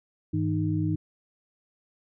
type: tone cluster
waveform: sine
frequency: 100.6 / 159.1 / 308.1 Hz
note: G2 / D#3 / D#4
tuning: +45 / +39 / -17 cents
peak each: -28 dBFS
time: 0.33-0.96 s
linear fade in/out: 10 ms
effects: none